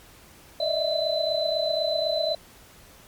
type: tone cluster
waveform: sine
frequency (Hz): 595 / 631 / 659 / 4023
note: D5 / D#5 / E5 / B7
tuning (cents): +22 / +24 / -1 / +31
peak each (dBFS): -28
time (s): 0.6-2.35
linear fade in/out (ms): 5
effects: pink hiss -51 dBFS RMS until 3.07 s + MP3 96 kbps